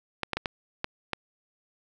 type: clicks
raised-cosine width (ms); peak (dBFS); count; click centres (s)
0.3; -12; 6; 0.233 / 0.333 / 0.37 / 0.458 / 0.844 / 1.133
effects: none